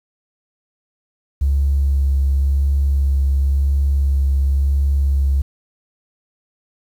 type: tone with vibrato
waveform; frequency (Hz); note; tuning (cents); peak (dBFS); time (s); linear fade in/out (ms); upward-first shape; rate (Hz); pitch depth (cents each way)
triangle; 69; C#2; -7; -9; 1.41-5.42; 10; sine; 0.94; 16
effects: tanh soft clip ceiling -11 dBFS + 8-bit